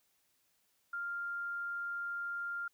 sine tone, 1396.9 Hz, F6, in tune, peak -36 dBFS, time 0.93-2.68 s, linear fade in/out 5 ms, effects white hiss -75 dBFS RMS until 2.73 s

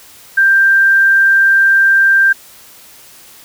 sine tone, 1580 Hz, G6, 13 cents sharp, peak -6 dBFS, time 0.37-2.33 s, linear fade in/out 10 ms, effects white hiss -40 dBFS RMS until 3.44 s

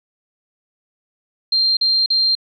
sine tone bursts, 4177 Hz, C8, 4 cents flat, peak -13 dBFS, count 3, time 1.52-2.352 s, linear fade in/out 5 ms, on 250 ms, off 41 ms, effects none

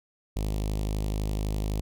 sawtooth tone with notch filter, 51.91 Hz, G#1, in tune, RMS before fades -29 dBFS, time 0.36-1.81 s, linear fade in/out 5 ms, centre 1500 Hz, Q 0.62, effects none

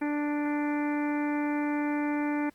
harmonic tone, 294.3 Hz, D4, 4 cents sharp, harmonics 1 / 2 / 3 / 4 / 5 / 6 / 7 / 8, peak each -27 / -39 / -36 / -45 / -42 / -43 / -43 / -44 dBFS, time 0.01-2.5 s, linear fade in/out 10 ms, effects pink hiss -64 dBFS RMS until 2.54 s + Opus 24 kbps

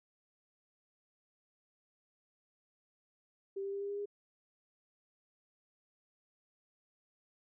sine tone with pitch steps, 392 / 395.2 / 398.4 / 401.6 / 404.9 / 408.2 Hz, G4 / G4 / G4 / G4 / G#4 / G#4, 0 / +14 / +28 / +42 / -44 / -30 cents, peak -36 dBFS, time 3.56-4.058 s, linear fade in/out 10 ms, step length 83 ms, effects none

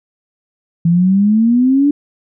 sine exponential sweep, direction up, 165.3 to 293.7 Hz, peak -8 dBFS, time 0.85-1.91 s, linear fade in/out 5 ms, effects none

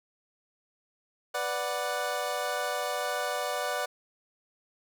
25% pulse chord, B minor, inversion none, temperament equal, 493.9 / 587.3 / 740 Hz, B4 / D5 / F#5, 0 / 0 / 0 cents, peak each -32 / -29 / -30 dBFS, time 1.34-3.86 s, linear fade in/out 10 ms, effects none

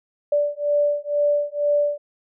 sine beating tone pair, 583 / 585.1 Hz, D5 / D5, -13 / -7 cents, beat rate 2.1 Hz, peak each -21 dBFS, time 0.32-1.98 s, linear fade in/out 5 ms, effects none

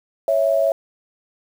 sine tone pair together, 554.4 / 659.3 Hz, C#5 / E5, 0 / 0 cents, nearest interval minor third, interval 300 cents, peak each -18 / -17 dBFS, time 0.28-0.72 s, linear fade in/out 2 ms, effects 7-bit

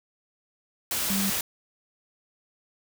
sine tone in noise, 196.5 Hz, G3, 4 cents sharp, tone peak -26 dBFS, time 1.1-1.3 s, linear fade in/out 2 ms, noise white, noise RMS -28 dBFS, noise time 0.91-1.41 s, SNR -1 dB, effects none

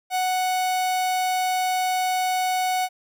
45% pulse tone, 740 Hz, F#5, in tune, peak -21 dBFS, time 0.1-2.89 s, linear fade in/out 50 ms, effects none

